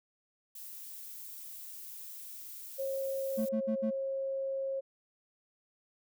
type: noise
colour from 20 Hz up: violet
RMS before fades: -46 dBFS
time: 0.55-3.49 s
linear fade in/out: 5 ms
type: tone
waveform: sine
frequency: 540 Hz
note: C#5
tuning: 45 cents flat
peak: -32 dBFS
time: 2.78-4.81 s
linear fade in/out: 20 ms
type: tone bursts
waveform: triangle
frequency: 220 Hz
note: A3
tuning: in tune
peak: -28 dBFS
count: 4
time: 3.37-3.91 s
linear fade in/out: 20 ms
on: 90 ms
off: 60 ms
effects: none